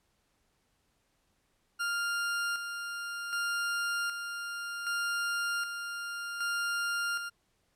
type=tone with tremolo; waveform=40% pulse; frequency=1400 Hz; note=F6; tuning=4 cents sharp; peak=-29 dBFS; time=1.79-7.3 s; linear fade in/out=20 ms; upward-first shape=square; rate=0.65 Hz; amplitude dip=50%; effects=pink hiss -74 dBFS RMS until 7.75 s + low-pass 12000 Hz 12 dB/octave